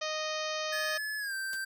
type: harmonic tone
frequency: 620 Hz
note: D#5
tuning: 6 cents flat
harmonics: 1 / 2 / 3 / 4 / 5 / 6 / 7 / 8 / 9 / 10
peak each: -36 / -39 / -41 / -42 / -43 / -44 / -44 / -45 / -46 / -46 dBFS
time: 0.01-0.98 s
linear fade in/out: 10 ms
type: tone with pitch glide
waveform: square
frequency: 1716 to 1564.5 Hz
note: A6 to G6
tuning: -44 to -4 cents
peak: -34 dBFS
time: 0.72-1.65 s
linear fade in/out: 10 ms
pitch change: -160 cents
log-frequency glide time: 1.18-1.34 s
type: noise with exponential decay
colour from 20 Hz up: white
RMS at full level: -41 dBFS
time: 1.53-1.61 s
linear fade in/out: 0 ms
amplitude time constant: 17 ms
effects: none